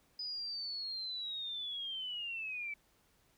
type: linear sweep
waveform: sine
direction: down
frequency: 5000 to 2290 Hz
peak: -38 dBFS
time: 0.19-2.74 s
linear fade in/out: 5 ms
effects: pink hiss -71 dBFS RMS until 3.37 s